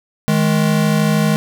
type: tone pair together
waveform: square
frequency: 157.15 / 210 Hz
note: D#3 / G#3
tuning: +18 / +19 cents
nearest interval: perfect fourth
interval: 501 cents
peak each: -16 dBFS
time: 0.28-1.36 s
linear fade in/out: 0 ms
effects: none